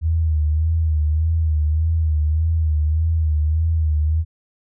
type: tone with vibrato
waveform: sine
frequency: 78.7 Hz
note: D#2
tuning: 20 cents sharp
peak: -15 dBFS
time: 0.01-4.25 s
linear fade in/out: 50 ms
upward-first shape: sine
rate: 1.7 Hz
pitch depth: 67 cents each way
effects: none